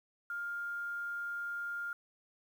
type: tone with quantisation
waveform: sine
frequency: 1405 Hz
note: F6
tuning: 10 cents sharp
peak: -36 dBFS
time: 0.3-1.93 s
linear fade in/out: 2 ms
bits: 10
effects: none